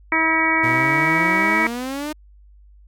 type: harmonic tone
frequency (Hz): 322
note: E4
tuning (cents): -41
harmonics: 1 / 2 / 3 / 4 / 5 / 6 / 7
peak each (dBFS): -24 / -30 / -23 / -25 / -28 / -21 / -20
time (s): 0.12-1.67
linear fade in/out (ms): 2
type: exponential sweep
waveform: sawtooth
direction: up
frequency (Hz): 116.54 to 309.8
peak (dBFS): -21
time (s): 0.63-2.13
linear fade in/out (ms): 10
effects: added 50 Hz sine -45 dBFS peak until 2.87 s